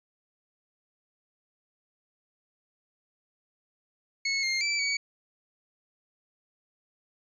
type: tone with pitch steps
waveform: 25% pulse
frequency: 2194 / 2123 / 2326 / 2261 Hz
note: C#7 / C7 / D7 / C#7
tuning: -18 / +25 / -17 / +34 cents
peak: -22 dBFS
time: 4.25-4.97 s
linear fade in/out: 5 ms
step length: 180 ms
effects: resampled to 22050 Hz